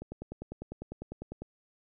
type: click train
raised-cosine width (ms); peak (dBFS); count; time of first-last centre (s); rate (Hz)
2; -27; 15; 0.02-1.42; 10
effects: none